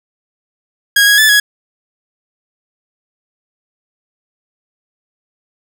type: tone with pitch steps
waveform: sawtooth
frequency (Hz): 1642 / 1658 / 1743 / 1670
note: G#6 / G#6 / A6 / G#6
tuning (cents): -20 / -3 / -17 / +9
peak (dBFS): -3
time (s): 0.96-1.4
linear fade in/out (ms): 5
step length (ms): 110
effects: none